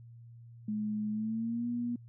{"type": "tone with pitch glide", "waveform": "sine", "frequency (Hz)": [212.3, 239.7], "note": ["G#3", "A#3"], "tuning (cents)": [38, 48], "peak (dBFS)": -31, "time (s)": [0.68, 1.96], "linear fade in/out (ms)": 5, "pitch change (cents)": 210, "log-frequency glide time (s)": [1.11, 1.67], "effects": ["added 117 Hz sine -49 dBFS peak until 2.08 s"]}